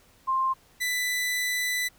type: tone pair in turn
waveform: sine / sawtooth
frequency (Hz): 1054 / 1989.7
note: C6 / B6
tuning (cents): +12 / +12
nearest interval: major seventh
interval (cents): 1100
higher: second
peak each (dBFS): -22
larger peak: neither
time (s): 0.27-0.54 / 0.8-1.89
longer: second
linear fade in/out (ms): 20
effects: pink hiss -59 dBFS RMS until 1.98 s